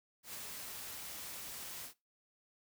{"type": "noise with ADSR envelope", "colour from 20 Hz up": "white", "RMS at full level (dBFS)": -44, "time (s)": [0.23, 1.94], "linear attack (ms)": 110, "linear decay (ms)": 13, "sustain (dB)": -2, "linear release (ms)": 99, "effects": ["noise-tail reverb RT60 0.2 s tail -18 dB re dry"]}